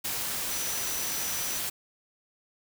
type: tone in noise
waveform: sine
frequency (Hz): 5920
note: F#8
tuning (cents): 0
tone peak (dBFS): -36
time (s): 0.5-1.59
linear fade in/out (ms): 10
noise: white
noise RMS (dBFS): -32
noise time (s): 0.04-1.7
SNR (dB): -7
effects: none